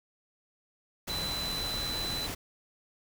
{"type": "tone in noise", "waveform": "sine", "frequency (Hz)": 4006, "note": "B7", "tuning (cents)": 24, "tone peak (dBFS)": -33, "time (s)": [1.09, 2.27], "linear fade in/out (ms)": 10, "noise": "pink", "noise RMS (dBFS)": -37, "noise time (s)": [1.07, 2.35], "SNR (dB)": 1, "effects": []}